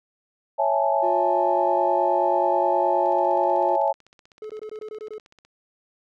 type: chord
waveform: sine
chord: A major seventh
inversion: first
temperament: equal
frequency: 554.4 / 659.3 / 830.6 / 880 Hz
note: C#5 / E5 / G#5 / A5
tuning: 0 / 0 / 0 / 0 cents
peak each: -24 dBFS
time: 0.58-3.93 s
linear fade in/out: 20 ms
type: tone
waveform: triangle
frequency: 355.7 Hz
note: F4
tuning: 32 cents sharp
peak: -25 dBFS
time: 1.02-3.77 s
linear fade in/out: 20 ms
type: click train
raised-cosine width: 0.2 ms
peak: -34 dBFS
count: 39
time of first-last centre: 3.06-5.45 s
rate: 15.9 Hz
type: tone bursts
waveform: triangle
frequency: 430 Hz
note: A4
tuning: 40 cents flat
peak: -30 dBFS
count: 8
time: 4.42-5.182 s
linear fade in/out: 2 ms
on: 76 ms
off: 22 ms
effects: none